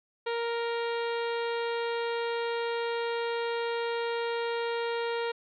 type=harmonic tone; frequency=467 Hz; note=A#4; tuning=3 cents sharp; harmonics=1 / 2 / 3 / 4 / 5 / 6 / 7 / 8 / 9; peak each=-30 / -36 / -40 / -42 / -44 / -46 / -47 / -48 / -49 dBFS; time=0.26-5.32 s; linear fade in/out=10 ms; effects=none